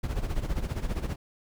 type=noise with tremolo; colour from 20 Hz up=brown; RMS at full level=-27 dBFS; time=0.03-1.16 s; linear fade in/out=10 ms; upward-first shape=sine; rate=15 Hz; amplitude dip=75%; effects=none